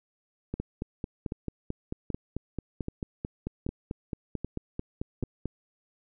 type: two click trains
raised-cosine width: 3 ms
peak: -19 / -19 dBFS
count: 23 / 7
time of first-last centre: 0.6-5.457 / 0.54-5.228 s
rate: 4.53 / 1.28 Hz
effects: none